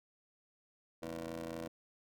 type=ring-modulated tone; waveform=20% pulse; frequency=84.4 Hz; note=E2; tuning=41 cents sharp; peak=-33 dBFS; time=1.02-1.68 s; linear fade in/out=10 ms; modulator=406 Hz; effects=none